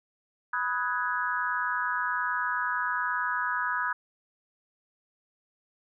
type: chord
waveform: sine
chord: G# minor seventh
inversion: first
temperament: equal with one note detuned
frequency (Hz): 987.8 / 1259 / 1480 / 1661.2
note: B5 / D#6 / F#6 / G#6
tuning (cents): 0 / +20 / 0 / 0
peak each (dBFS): -32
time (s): 0.53-3.93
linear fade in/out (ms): 5
effects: none